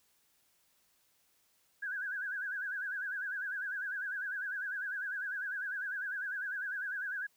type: tone with vibrato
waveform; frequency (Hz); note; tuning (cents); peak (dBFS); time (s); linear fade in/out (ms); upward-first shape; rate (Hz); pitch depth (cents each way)
sine; 1568; G6; 0; -35; 1.82-7.27; 10; sine; 10; 120
effects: white hiss -72 dBFS RMS until 7.36 s